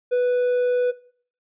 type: tone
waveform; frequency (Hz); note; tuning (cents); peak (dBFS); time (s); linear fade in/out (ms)
triangle; 493.9; B4; 0; -15; 0.11-0.92; 20
effects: noise-tail reverb RT60 0.5 s tail -19 dB re dry + resampled to 8000 Hz